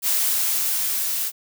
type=noise with level ramp; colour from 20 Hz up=blue; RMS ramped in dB=-20 to -25 dBFS; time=0.02-1.32 s; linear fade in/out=50 ms; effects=none